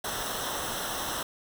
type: noise with comb filter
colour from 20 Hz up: pink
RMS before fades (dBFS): -33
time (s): 0.04-1.23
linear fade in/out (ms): 5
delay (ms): 0.43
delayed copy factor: -0.75
effects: none